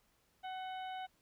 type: harmonic tone with a mistuned harmonic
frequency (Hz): 750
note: F#5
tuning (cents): +23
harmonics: 1 / 2 / 3 / 4 / 5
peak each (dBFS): -41 / -52 / -56 / -54 / -59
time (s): 0.43-1.07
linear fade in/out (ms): 20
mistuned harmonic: 3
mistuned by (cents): -46
effects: pink hiss -74 dBFS RMS until 1.21 s